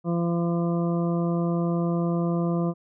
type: harmonic tone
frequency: 170.7 Hz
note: F3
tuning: 39 cents flat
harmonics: 1 / 2 / 3 / 4 / 6 / 7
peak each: -23 / -29 / -33 / -35 / -39 / -40 dBFS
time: 0.04-2.74 s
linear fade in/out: 50 ms
effects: none